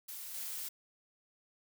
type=noise with level steps; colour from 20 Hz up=blue; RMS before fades=-45 / -41 dBFS; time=0.08-0.69 s; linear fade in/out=10 ms; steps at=0.34 s; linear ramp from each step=5 ms; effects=none